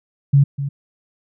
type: tone with echo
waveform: sine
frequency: 140 Hz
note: C#3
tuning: 18 cents sharp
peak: -8 dBFS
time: 0.33-0.44 s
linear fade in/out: 10 ms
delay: 250 ms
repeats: 1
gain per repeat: -12 dB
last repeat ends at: 0.69 s
effects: none